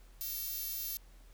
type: tone with high-pass filter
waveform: 5% pulse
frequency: 451.9 Hz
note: A4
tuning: 46 cents sharp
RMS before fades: -39 dBFS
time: 0.21-0.97 s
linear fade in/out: 0 ms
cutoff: 11000 Hz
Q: 0.7
effects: added 41 Hz sine -54 dBFS peak until 1.33 s + pink hiss -65 dBFS RMS until 1.33 s